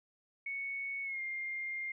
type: tone with pitch glide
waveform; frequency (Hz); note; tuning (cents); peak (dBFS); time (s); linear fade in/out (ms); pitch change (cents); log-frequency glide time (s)
sine; 2217 to 2114; C#7 to C7; 0 to +17; -36; 0.46-1.92; 5; -83; 1.03-1.21
effects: none